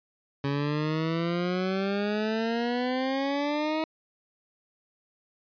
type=exponential sweep; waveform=20% pulse; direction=up; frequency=138.8 to 318.6 Hz; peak=-21 dBFS; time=0.44-3.84 s; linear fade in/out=2 ms; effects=resampled to 11025 Hz